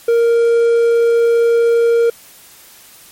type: tone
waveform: triangle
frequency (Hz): 466.2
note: A#4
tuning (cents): 0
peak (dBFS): -7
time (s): 0.08-2.1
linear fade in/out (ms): 5
effects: white hiss -42 dBFS RMS until 3.11 s + MP3 64 kbps